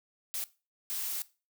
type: noise bursts at uneven times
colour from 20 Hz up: blue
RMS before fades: -35 dBFS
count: 2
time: 0.34-0.44 / 0.9-1.22 s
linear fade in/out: 0 ms
effects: noise-tail reverb RT60 0.3 s tail -18 dB re dry